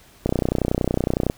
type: click train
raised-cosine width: 2 ms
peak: -6 dBFS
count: 33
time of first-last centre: 0.26-1.299 s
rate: 30.8 Hz
effects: pink hiss -51 dBFS RMS until 1.37 s